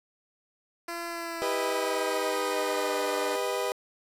10% pulse tone with pitch glide, 340.4 to 299.8 Hz, F4 to D4, -44 to +36 cents, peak -25 dBFS, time 0.88-3.36 s, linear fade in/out 5 ms, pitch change -220 cents, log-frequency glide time 1.07-3 s
30% pulse chord, G augmented, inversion none, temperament equal with one note detuned, 398.6 / 493.9 / 622.3 Hz, G4 / B4 / D#5, +29 / 0 / 0 cents, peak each -30 / -28 / -31 dBFS, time 1.42-3.72 s, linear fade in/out 0 ms
effects resampled to 32000 Hz + 9-bit

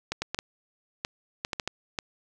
clicks, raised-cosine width 0.2 ms, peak -12 dBFS, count 10, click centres 0.12 / 0.22 / 0.346 / 0.389 / 1.049 / 1.449 / 1.532 / 1.598 / 1.676 / 1.988 s, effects none

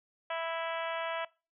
harmonic tone, 329.6 Hz, E4, in tune, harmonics 2 / 3 / 4 / 5 / 6 / 7 / 8 / 9 / 10, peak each -35 / -39 / -41 / -43 / -45 / -46 / -47 / -48 / -49 dBFS, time 0.3-1.25 s, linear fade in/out 5 ms, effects noise-tail reverb RT60 0.3 s tail -22 dB re dry

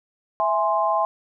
sine chord, E augmented, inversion none, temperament equal, 659.3 / 830.6 / 1046.5 Hz, E5 / G#5 / B#5, 0 / 0 / 0 cents, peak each -23 / -23 / -22 dBFS, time 0.4-1.05 s, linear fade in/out 0 ms, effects none

